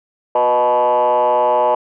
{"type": "tone with frequency modulation", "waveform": "sine", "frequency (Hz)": 740, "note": "F#5", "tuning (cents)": 0, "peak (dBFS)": -10, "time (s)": [0.35, 1.75], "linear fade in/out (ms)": 5, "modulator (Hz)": 124, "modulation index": 2.1, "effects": ["tanh soft clip ceiling -8 dBFS"]}